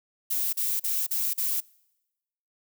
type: noise bursts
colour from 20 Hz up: violet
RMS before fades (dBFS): -27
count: 5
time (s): 0.3-1.606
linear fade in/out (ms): 10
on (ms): 230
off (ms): 39
effects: noise-tail reverb RT60 1.0 s tail -26 dB re dry